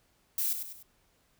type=noise with echo; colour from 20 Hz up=violet; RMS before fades=-30 dBFS; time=0.38-0.53 s; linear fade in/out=2 ms; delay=99 ms; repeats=3; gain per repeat=-7 dB; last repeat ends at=0.827 s; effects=pink hiss -69 dBFS RMS until 1.39 s